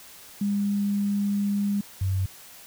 sine tone pair in turn, 202.3 / 95.26 Hz, G#3 / G2, -45 / -49 cents, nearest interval octave + minor second, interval 1304 cents, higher first, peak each -22 dBFS, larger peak neither, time 0.41-1.81 / 2.01-2.26 s, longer first, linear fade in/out 5 ms, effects white hiss -47 dBFS RMS until 2.66 s

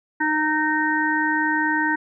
harmonic tone, 308.2 Hz, D#4, 16 cents flat, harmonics 1 / 3 / 5 / 6, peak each -24 / -24 / -24 / -24 dBFS, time 0.2-1.96 s, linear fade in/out 10 ms, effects none

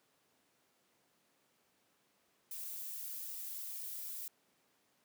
violet noise with flanger, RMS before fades -44 dBFS, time 2.51-4.28 s, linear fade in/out 2 ms, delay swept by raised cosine 1.8 to 4.7 ms, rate 2.3 Hz, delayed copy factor -0.6, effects pink hiss -74 dBFS RMS until 5.04 s + high-pass 200 Hz 12 dB/octave

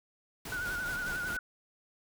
pink noise with tremolo, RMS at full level -41 dBFS, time 0.45-1.37 s, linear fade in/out 5 ms, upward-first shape square, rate 4.9 Hz, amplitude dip 30%
sine tone with vibrato, 1463 Hz, F#6, 20 cents flat, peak -33 dBFS, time 0.52-1.39 s, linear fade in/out 2 ms, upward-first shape sine, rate 11 Hz, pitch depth 55 cents each way
effects none

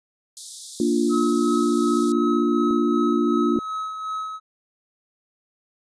white high-pass noise, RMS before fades -35 dBFS, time 0.37-2.12 s, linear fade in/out 0 ms, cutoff 3500 Hz, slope 96 dB/octave
sine chord, Bb major, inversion none, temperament equal, 233.1 / 293.7 / 349.2 Hz, Bb3 / D4 / F4, 0 / 0 / 0 cents, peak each -22 dBFS, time 0.8-3.59 s, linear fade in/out 2 ms
triangle tone with tremolo, 1282 Hz, E6, 49 cents flat, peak -23 dBFS, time 1.09-4.4 s, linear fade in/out 50 ms, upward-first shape sine, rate 2.7 Hz, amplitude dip 45%
clicks, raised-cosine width 2 ms, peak -25 dBFS, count 2, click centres 2.709 / 3.563 s
effects resampled to 22050 Hz

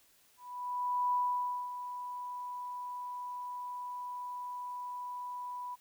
sine tone with ADSR envelope, 987 Hz, B5, 1 cent flat, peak -27 dBFS, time 0.37-5.76 s, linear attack 760 ms, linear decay 560 ms, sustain -11 dB, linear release 23 ms, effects white hiss -66 dBFS RMS until 5.8 s

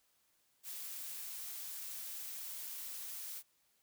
blue noise, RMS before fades -45 dBFS, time 0.63-3.43 s, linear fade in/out 50 ms, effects white hiss -75 dBFS RMS until 3.82 s

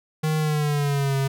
square tone with pitch glide, 155.6 to 136.24 Hz, D#3 to C#3, 0 to -30 cents, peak -21 dBFS, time 0.23-1.28 s, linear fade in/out 10 ms, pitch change -230 cents, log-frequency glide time 0.38-1.16 s, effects none

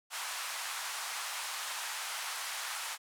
pink band-pass noise, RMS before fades -39 dBFS, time 0.1-2.98 s, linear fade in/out 50 ms, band 870 to 12000 Hz, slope 24 dB/octave, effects none

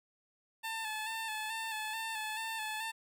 15% pulse tone with vibrato, 880 Hz, A5, in tune, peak -30 dBFS, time 0.63-2.92 s, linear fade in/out 20 ms, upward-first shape square, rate 2.3 Hz, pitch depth 31 cents each way, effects none

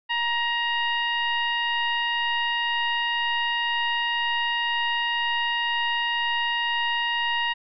sine tone with frequency modulation, 1885 Hz, A#6, 19 cents sharp, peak -22 dBFS, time 0.09-7.54 s, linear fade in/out 20 ms, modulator 942 Hz, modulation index 1.3, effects none

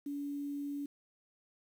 sine tone with quantisation, 285.5 Hz, D4, 49 cents flat, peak -36 dBFS, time 0.06-0.86 s, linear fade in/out 5 ms, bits 10, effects none

